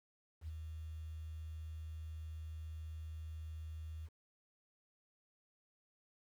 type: tone with ADSR envelope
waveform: sine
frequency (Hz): 79.2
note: D#2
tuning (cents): +31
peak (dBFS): -39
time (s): 0.41-4.09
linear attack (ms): 72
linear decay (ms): 18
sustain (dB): -4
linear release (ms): 41
effects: tanh soft clip ceiling -36 dBFS + 11-bit